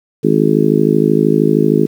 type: harmonic tone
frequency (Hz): 53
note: G#1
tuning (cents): +36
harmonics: 3 / 4 / 5 / 6 / 7 / 8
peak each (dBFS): -16 / -16 / -16 / -16 / -16 / -16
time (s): 0.23-1.87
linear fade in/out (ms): 20
effects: 7-bit